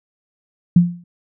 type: tone with exponential decay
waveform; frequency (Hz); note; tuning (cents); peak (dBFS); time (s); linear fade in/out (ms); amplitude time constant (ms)
sine; 174.2; F3; -4; -4; 0.76-1.04; 5; 59
effects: none